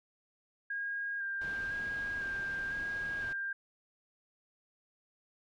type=tone with vibrato; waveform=sine; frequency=1611 Hz; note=G6; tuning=47 cents sharp; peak=-34 dBFS; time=0.7-3.53 s; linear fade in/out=5 ms; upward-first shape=square; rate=0.99 Hz; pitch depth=20 cents each way
type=low-pass noise; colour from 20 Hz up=pink; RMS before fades=-49 dBFS; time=1.41-3.33 s; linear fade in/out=5 ms; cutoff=3900 Hz; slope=12 dB/octave
effects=none